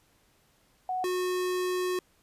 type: tone pair in turn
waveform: sine / square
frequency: 740 / 364.4 Hz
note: F#5 / F#4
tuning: 0 / -26 cents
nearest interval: octave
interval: 1226 cents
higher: first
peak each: -28 dBFS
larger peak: neither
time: 0.89-1.04 / 1.04-1.99 s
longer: second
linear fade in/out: 2 ms
effects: pink hiss -66 dBFS RMS until 2.22 s + resampled to 32000 Hz